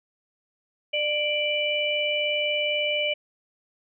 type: tone cluster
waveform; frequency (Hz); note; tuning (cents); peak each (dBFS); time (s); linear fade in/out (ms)
sine; 596 / 2347 / 2971; D5 / D7 / F#7; +25 / -2 / +6; -27; 0.93-3.14; 10
effects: none